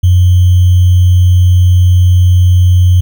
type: tone with sample-and-hold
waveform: sine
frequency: 90 Hz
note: F#2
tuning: 47 cents flat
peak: -3 dBFS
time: 0.03-3.01 s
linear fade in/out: 10 ms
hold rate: 3150 Hz
effects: none